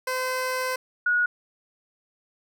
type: tone pair in turn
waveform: 15% pulse / sine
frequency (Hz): 513 / 1453.6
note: C5 / F#6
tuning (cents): -34 / -31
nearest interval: octave + tritone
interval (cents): 1803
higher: second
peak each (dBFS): -19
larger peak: neither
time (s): 0.07-0.76 / 1.06-1.26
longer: first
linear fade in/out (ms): 5
effects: none